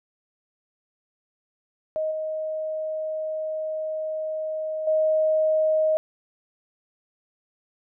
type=tone with level steps; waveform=sine; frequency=626 Hz; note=D#5; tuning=10 cents sharp; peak=-23 / -26 / -18 dBFS; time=1.96-5.97 s; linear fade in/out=0 ms; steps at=2.11 / 4.87 s; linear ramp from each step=5 ms; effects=none